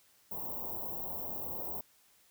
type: band-stop noise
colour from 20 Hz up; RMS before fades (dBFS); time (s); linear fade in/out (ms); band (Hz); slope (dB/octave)
white; -39; 0.31-1.81; 5; 1000 to 15000; 48
effects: white hiss -66 dBFS RMS until 2.3 s